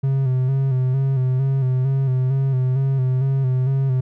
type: tone with vibrato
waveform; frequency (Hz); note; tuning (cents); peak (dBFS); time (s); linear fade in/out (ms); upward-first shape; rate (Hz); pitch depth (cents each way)
triangle; 131.9; C3; +14; -14; 0.03-4.01; 10; square; 2.2; 45
effects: none